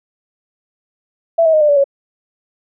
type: tone with pitch steps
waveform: sine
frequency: 665 / 641.6 / 619 / 597.3 / 576.2 / 556 Hz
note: E5 / E5 / D#5 / D5 / D5 / C#5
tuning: +15 / -47 / -9 / +29 / -33 / +5 cents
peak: -8 dBFS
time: 1.38-1.842 s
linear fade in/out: 10 ms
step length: 77 ms
effects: none